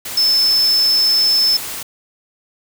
sine tone in noise, 5260 Hz, E8, 5 cents flat, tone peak -11 dBFS, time 0.17-1.57 s, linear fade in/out 5 ms, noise white, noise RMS -27 dBFS, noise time 0.05-1.83 s, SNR +13 dB, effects none

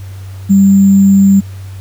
sine tone with sample-and-hold, 196 Hz, G3, in tune, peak -3 dBFS, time 0.49-1.41 s, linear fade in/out 20 ms, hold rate 7350 Hz, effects added 96 Hz sine -24 dBFS peak until 1.8 s + pink hiss -41 dBFS RMS until 1.8 s

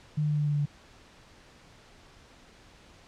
sine tone with pitch steps, 151.2 / 150.33 / 149.46 / 148.6 / 147.75 / 146.9 / 146.05 / 145.21 Hz, D#3 / D3 / D3 / D3 / D3 / D3 / D3 / D3, -49 / +41 / +31 / +21 / +11 / +1 / -9 / -19 cents, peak -24 dBFS, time 0.17-0.658 s, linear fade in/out 10 ms, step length 61 ms, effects pink hiss -55 dBFS RMS until 3.07 s + low-pass 6000 Hz 12 dB/octave

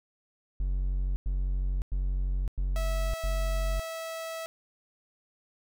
triangle tone bursts, 46.25 Hz, F#1, in tune, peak -24 dBFS, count 5, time 0.6-3.796 s, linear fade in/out 0 ms, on 560 ms, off 99 ms
sawtooth tone, 652 Hz, E5, 19 cents flat, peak -31 dBFS, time 2.76-4.46 s, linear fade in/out 0 ms
effects none

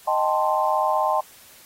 sine chord, A half-diminished seventh, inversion second, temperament equal, 622.3 / 784 / 880 / 1046.5 Hz, Eb5 / G5 / A5 / C6, 0 / 0 / 0 / 0 cents, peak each -24 dBFS, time 0.07-1.21 s, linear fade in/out 10 ms, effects white hiss -49 dBFS RMS until 1.65 s + AAC 48 kbps

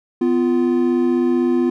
triangle tone pair together, 250.8 / 346.7 Hz, B3 / F4, +27 / -13 cents, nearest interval tritone, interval 560 cents, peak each -15 dBFS, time 0.21-1.7 s, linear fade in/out 5 ms, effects none

